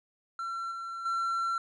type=tone with level steps; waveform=triangle; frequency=1356 Hz; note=E6; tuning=49 cents sharp; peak=-31 / -34 / -26 dBFS; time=0.39-1.58 s; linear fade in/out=2 ms; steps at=0.71 / 1.05 s; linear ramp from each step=10 ms; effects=resampled to 22050 Hz